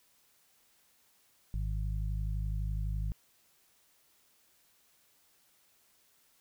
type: harmonic tone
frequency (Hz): 51.91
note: G#1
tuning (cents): 0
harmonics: 1 / 2 / 3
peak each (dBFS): -32 / -38 / -42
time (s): 1.54-3.12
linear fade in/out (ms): 0
effects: white hiss -68 dBFS RMS until 6.4 s